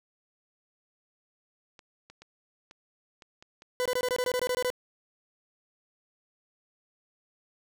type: clicks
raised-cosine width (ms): 0.2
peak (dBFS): -32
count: 8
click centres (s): 1.792 / 2.1 / 2.22 / 2.711 / 3.222 / 3.425 / 3.621 / 4.679
type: tone bursts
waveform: 40% pulse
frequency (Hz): 500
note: B4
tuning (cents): +21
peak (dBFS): -25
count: 12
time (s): 3.8-4.702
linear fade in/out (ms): 0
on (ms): 55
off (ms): 22
effects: none